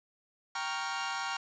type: chord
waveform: sawtooth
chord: G half-diminished seventh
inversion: none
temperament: equal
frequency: 784 / 932.3 / 1108.7 / 1396.9 Hz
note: G5 / Bb5 / Db6 / F6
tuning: 0 / 0 / 0 / 0 cents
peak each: -35 / -35 / -36 / -34 dBFS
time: 0.55-1.37 s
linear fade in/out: 5 ms
effects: resampled to 16000 Hz + 9-bit